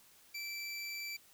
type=tone; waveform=25% pulse; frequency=2331 Hz; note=D7; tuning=14 cents flat; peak=-36 dBFS; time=0.34-1.17 s; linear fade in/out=10 ms; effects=white hiss -63 dBFS RMS until 1.33 s